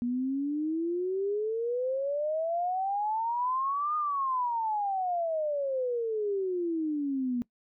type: exponential two-way sweep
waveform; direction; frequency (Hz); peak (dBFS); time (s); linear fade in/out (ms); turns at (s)
sine; up then down; 238 to 1231 to 238; -27; 0.02-7.42; 0; 3.96
effects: noise-tail reverb RT60 0.1 s tail -21 dB re dry